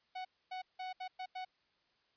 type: tone bursts at uneven times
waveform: 45% pulse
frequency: 743 Hz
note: F#5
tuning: 7 cents sharp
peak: -40 dBFS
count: 6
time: 0.15-0.25 / 0.51-0.62 / 0.79-0.93 / 1-1.08 / 1.19-1.26 / 1.35-1.45 s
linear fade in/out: 10 ms
effects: white hiss -75 dBFS RMS until 2.16 s + resampled to 11025 Hz